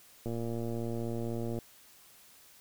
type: click train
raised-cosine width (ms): 2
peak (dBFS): -24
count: 155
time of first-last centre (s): 0.26-1.588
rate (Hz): 116
effects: white hiss -58 dBFS RMS until 2.6 s